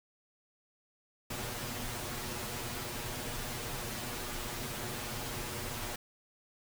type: noise with comb filter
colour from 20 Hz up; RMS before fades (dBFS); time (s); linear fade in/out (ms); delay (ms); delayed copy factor
pink; -39; 1.3-5.96; 5; 8.3; +0.95
effects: none